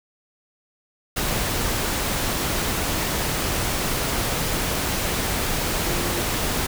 sine tone in noise, 349.2 Hz, F4, in tune, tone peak -31 dBFS, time 5.86-6.24 s, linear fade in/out 10 ms, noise pink, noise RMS -24 dBFS, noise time 1.16-6.67 s, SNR -10 dB, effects none

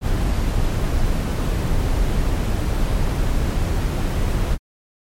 brown noise, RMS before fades -19 dBFS, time 0.01-4.58 s, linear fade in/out 50 ms, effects MP3 64 kbps

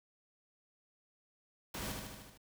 pink noise with echo, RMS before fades -42 dBFS, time 1.74-1.92 s, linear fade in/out 5 ms, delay 76 ms, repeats 6, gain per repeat -3 dB, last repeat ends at 2.376 s, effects none

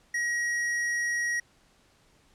sine tone with tanh clipping, 1900 Hz, A#6, 33 cents sharp, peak -28 dBFS, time 0.14-1.4 s, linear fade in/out 5 ms, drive 14 dB, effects pink hiss -63 dBFS RMS until 2.34 s + low-pass 9000 Hz 12 dB/octave

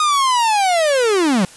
45% pulse linear sweep, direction down, 1246 to 172.3 Hz, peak -13 dBFS, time 0-1.45 s, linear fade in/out 2 ms, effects white hiss -41 dBFS RMS until 1.56 s + resampled to 24000 Hz

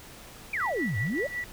sine exponential two-way sweep, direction down then up, 2489 to 94 to 623 Hz, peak -27 dBFS, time 0.53-1.27 s, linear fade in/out 5 ms, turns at 0.98 s
sine tone with tremolo, 1950 Hz, B6, 23 cents flat, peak -28 dBFS, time 0.6-1.44 s, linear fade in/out 0 ms, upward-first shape triangle, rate 5.4 Hz, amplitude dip 80%
clicks, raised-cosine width 0.2 ms, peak -32 dBFS, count 5, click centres 0.61 / 0.663 / 0.892 / 1.068 / 1.18 s
effects pink hiss -47 dBFS RMS until 1.52 s

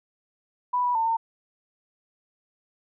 sine tone with pitch steps, 988 / 979 / 899 / 909 Hz, B5 / B5 / A5 / A#5, 0 / -15 / +37 / -44 cents, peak -21 dBFS, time 0.73-1.17 s, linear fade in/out 10 ms, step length 110 ms, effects none

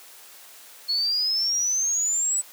sine exponential sweep, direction up, 4336 to 8000 Hz, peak -21 dBFS, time 0.88-2.42 s, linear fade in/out 20 ms, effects white hiss -47 dBFS RMS until 2.52 s + high-pass 400 Hz 12 dB/octave

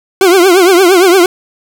40% pulse tone with vibrato, 365.8 Hz, F#4, 20 cents flat, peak -3 dBFS, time 0.21-1.26 s, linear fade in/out 2 ms, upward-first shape triangle, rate 8.7 Hz, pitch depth 160 cents each way, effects none

